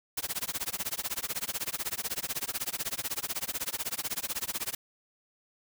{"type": "noise with tremolo", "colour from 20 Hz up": "white", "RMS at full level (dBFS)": -31, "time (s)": [0.17, 4.75], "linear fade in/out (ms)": 5, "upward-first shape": "sine", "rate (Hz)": 16, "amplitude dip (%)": 100, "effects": []}